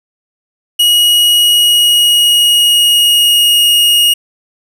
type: tone with pitch glide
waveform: 45% pulse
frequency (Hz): 2900 to 2867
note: F#7 to F7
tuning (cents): -35 to +45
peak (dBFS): -6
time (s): 0.79-4.14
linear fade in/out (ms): 10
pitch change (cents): -20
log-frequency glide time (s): 1.4-3.71
effects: none